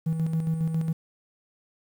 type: tone with tremolo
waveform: triangle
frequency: 161.6 Hz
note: E3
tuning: 34 cents flat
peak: -19 dBFS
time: 0.06-0.93 s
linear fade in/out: 10 ms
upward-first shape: square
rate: 7.3 Hz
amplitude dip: 50%
effects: tanh soft clip ceiling -17 dBFS + 9-bit